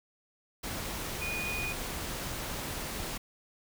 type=tone in noise; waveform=sine; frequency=2464 Hz; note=D#7; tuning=17 cents flat; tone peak=-34 dBFS; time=1.21-1.73 s; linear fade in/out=10 ms; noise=pink; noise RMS=-37 dBFS; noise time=0.63-3.18 s; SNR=0 dB; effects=none